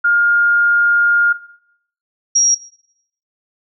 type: tone pair in turn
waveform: sine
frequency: 1414 / 5656 Hz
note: F6 / F8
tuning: +21 / +21 cents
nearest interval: 2 octaves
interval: 2400 cents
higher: second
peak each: -10 / -9 dBFS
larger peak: second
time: 0.04-1.33 / 2.35-2.55 s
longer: first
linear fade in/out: 10 ms
effects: noise-tail reverb RT60 0.7 s tail -17 dB re dry